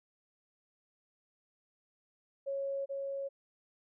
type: tone with echo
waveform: sine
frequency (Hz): 551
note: C#5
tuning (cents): -11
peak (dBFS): -33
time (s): 2.46-2.86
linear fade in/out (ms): 20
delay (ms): 430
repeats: 1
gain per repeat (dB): -2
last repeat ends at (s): 3.29
effects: none